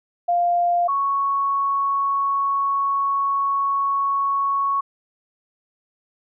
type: tone pair in turn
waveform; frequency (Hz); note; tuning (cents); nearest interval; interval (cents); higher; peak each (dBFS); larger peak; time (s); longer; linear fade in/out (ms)
sine; 698.5 / 1108.8; F5 / C#6; 0 / 0; minor sixth; 800; second; -16 / -18; first; 0.28-0.88 / 0.88-4.81; second; 10
effects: none